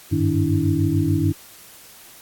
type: tone cluster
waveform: sine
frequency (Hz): 94.9 / 101.8 / 153.2 / 285.6 / 323.7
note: F#2 / G#2 / D#3 / D4 / E4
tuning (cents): +44 / -34 / -27 / -48 / -31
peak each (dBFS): -23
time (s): 0.11-1.33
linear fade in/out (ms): 20
effects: white hiss -45 dBFS RMS until 2.21 s + AAC 64 kbps